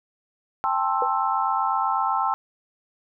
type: chord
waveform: sine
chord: A minor seventh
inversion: third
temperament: just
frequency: 792 / 880 / 1056 / 1320 Hz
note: G5 / A5 / C6 / E6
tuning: +18 / 0 / +16 / +2 cents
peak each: -26 dBFS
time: 0.64-2.34 s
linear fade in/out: 0 ms
type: tone with exponential decay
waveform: sine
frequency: 492.6 Hz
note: B4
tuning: 5 cents flat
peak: -20 dBFS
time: 1.02-1.1 s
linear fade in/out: 2 ms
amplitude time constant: 17 ms
effects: none